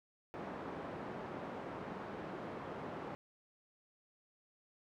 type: band-pass noise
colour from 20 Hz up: pink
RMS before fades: -45 dBFS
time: 0.34-3.15 s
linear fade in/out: 0 ms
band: 190 to 1200 Hz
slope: 12 dB/octave
effects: none